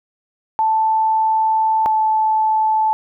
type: tone pair in turn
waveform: sine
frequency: 880 / 871.9 Hz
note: A5 / A5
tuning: 0 / -16 cents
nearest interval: unison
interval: 16 cents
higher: first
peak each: -13 dBFS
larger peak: neither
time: 0.59-1.86 / 1.86-2.93 s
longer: first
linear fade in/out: 0 ms
effects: none